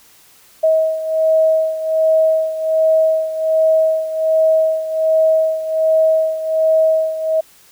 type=beating tone pair; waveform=sine; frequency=637 / 638.3 Hz; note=D#5 / D#5; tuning=+41 / +44 cents; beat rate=1.3 Hz; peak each=-13 / -18 dBFS; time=0.63-7.41 s; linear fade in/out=10 ms; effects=white hiss -48 dBFS RMS until 7.71 s